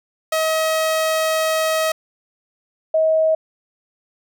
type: tone pair in turn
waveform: sawtooth / sine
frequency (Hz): 636 / 636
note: D#5 / D#5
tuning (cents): +38 / +38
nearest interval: unison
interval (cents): 0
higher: neither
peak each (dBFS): -13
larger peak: neither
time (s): 0.32-1.92 / 2.94-3.35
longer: first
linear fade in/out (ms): 5
effects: none